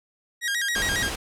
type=tone with vibrato; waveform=sawtooth; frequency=1753 Hz; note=A6; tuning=7 cents flat; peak=-20 dBFS; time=0.41-1.11 s; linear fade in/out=50 ms; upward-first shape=square; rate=7.3 Hz; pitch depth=140 cents each way
type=noise; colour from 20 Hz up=pink; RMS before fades=-30 dBFS; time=0.75-1.16 s; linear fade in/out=10 ms
effects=low-pass 11000 Hz 12 dB/octave